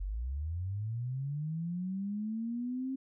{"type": "linear sweep", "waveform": "sine", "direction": "up", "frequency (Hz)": [43.37, 268.2], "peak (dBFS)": -33, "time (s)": [0, 2.96], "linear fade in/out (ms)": 10, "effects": []}